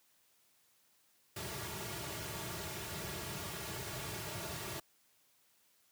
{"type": "noise with comb filter", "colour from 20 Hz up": "pink", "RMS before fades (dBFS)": -42, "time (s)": [1.36, 4.8], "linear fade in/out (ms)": 5, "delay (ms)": 3.9, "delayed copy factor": -0.75, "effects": ["white hiss -71 dBFS RMS until 5.91 s", "high-pass 80 Hz 12 dB/octave"]}